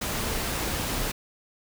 pink noise, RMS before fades -29 dBFS, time 0.01-1.12 s, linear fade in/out 10 ms, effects none

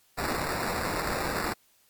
violet noise with sample-and-hold, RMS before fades -30 dBFS, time 0.17-1.54 s, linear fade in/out 20 ms, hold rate 3150 Hz, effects white hiss -64 dBFS RMS until 1.89 s + MP3 96 kbps

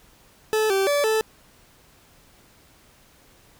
40% pulse tone with pitch steps, 433.9 / 388.4 / 577 / 438.3 Hz, A4 / G4 / D5 / A4, -24 / -16 / -31 / -7 cents, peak -18 dBFS, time 0.53-1.21 s, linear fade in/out 0 ms, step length 170 ms, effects pink hiss -55 dBFS RMS until 3.59 s

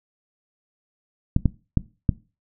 clicks, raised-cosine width 5 ms, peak -5 dBFS, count 4, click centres 1.364 / 1.457 / 1.773 / 2.092 s, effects noise-tail reverb RT60 0.3 s tail -19 dB re dry

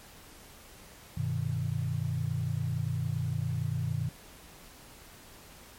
sine chord, G augmented, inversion none, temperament equal with one note detuned, 98 / 124.98 / 155.56 Hz, G2 / B2 / D#3, 0 / +21 / 0 cents, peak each -34 / -32 / -33 dBFS, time 1.17-4.09 s, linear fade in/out 5 ms, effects pink hiss -52 dBFS RMS until 5.78 s + MP3 64 kbps

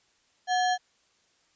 sine tone with sample-and-hold, 733 Hz, F#5, 16 cents flat, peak -22 dBFS, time 0.47-0.78 s, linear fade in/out 50 ms, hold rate 2450 Hz, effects white hiss -67 dBFS RMS until 1.55 s + resampled to 16000 Hz

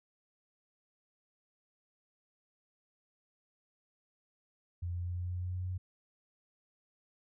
sine tone with pitch steps, 87.31 / 87.92 / 88.53 / 89.14 / 89.76 / 90.39 / 91.02 / 91.65 Hz, F2 / F2 / F2 / F2 / F2 / F#2 / F#2 / F#2, 0 / +12 / +24 / +36 / +48 / -40 / -28 / -16 cents, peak -34 dBFS, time 4.82-5.78 s, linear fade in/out 10 ms, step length 120 ms, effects none

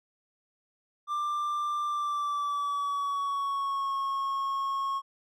triangle tone with pitch glide, 1185 to 1092.9 Hz, D6 to C#6, +15 to -25 cents, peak -26 dBFS, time 1.07-5.02 s, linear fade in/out 50 ms, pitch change -140 cents, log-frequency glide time 1.85-3.95 s, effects none

